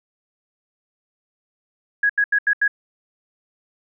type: tone bursts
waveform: sine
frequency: 1661.2 Hz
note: G#6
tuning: in tune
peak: -14 dBFS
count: 5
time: 2.03-2.679 s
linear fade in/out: 5 ms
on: 65 ms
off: 81 ms
effects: none